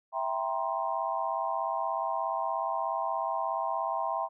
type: chord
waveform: sine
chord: C dominant seventh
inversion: first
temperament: equal with one note detuned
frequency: 659.3 / 784 / 949.7 / 1046.5 Hz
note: E5 / G5 / Bb5 / C6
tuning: 0 / 0 / +32 / 0 cents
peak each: -34 dBFS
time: 0.12-4.29 s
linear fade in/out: 50 ms
effects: none